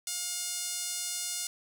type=tone with band-pass filter; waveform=5% pulse; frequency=712 Hz; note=F5; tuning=33 cents sharp; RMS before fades=-35 dBFS; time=0.07-1.47 s; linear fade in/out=2 ms; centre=11000 Hz; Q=0.67; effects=none